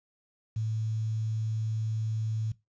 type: tone with quantisation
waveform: sine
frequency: 110 Hz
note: A2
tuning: in tune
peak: -28 dBFS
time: 0.56-2.52 s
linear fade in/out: 5 ms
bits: 9
effects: noise-tail reverb RT60 0.2 s tail -19 dB re dry + resampled to 16000 Hz